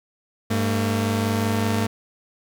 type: tone pair together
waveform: sawtooth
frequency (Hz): 100.8 / 226.9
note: G2 / A#3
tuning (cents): +49 / -47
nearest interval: octave + major second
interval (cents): 1404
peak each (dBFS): -19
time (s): 0.5-1.87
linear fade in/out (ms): 10
effects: none